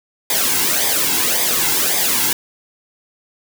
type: noise with flanger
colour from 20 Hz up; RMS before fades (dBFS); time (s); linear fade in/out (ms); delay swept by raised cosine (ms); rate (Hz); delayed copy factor
white; -17; 0.3-2.33; 2; 0.7 to 1.7; 1.8; -0.7
effects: none